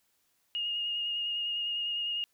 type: tone with vibrato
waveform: sine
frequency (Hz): 2851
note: F7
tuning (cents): +35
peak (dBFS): -30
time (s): 0.55-2.24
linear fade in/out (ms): 0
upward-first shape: triangle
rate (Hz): 9.9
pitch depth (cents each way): 20
effects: white hiss -73 dBFS RMS until 2.33 s